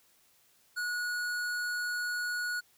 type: tone with hard clipping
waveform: sine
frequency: 1457 Hz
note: F#6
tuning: 27 cents flat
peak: -33 dBFS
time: 0.76-2.61 s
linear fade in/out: 20 ms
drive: 15 dB
effects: white hiss -66 dBFS RMS until 2.77 s